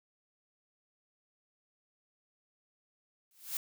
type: noise with exponential growth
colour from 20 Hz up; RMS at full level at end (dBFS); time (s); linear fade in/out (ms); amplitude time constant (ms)
blue; -32; 3.31-3.57; 1; 56
effects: none